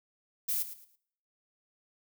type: noise with echo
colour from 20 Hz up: violet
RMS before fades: -31 dBFS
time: 0.48-0.63 s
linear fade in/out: 10 ms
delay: 110 ms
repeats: 3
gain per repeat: -12 dB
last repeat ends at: 0.96 s
effects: noise-tail reverb RT60 0.7 s tail -24 dB re dry